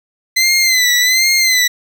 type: tone with vibrato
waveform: 20% pulse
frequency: 2039 Hz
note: C7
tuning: 45 cents flat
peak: -5 dBFS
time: 0.36-1.68 s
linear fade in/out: 10 ms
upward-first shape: sine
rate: 1.3 Hz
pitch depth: 76 cents each way
effects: none